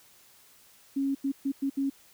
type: tone bursts at uneven times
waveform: sine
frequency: 274.4 Hz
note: C#4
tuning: 17 cents flat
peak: -25 dBFS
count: 5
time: 0.96-1.15 / 1.24-1.32 / 1.45-1.52 / 1.62-1.7 / 1.77-1.9 s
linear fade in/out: 10 ms
effects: white hiss -58 dBFS RMS until 2.13 s